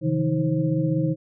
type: tone cluster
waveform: sine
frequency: 131.6 / 156.7 / 172.1 / 316.3 / 531 Hz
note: C3 / D#3 / F3 / D#4 / C5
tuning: +10 / +13 / -25 / +29 / +25 cents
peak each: -27 / -23 / -31 / -25 / -30 dBFS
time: 0.01-1.16 s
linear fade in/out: 50 ms
effects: none